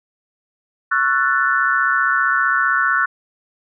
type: chord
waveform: sine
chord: F# minor seventh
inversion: second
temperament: equal with one note detuned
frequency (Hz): 1108.7 / 1344.7 / 1480 / 1760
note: C#6 / E6 / F#6 / A6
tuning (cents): 0 / +34 / 0 / 0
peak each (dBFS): -22 / -20 / -17 / -22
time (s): 0.91-3.06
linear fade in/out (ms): 10
effects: none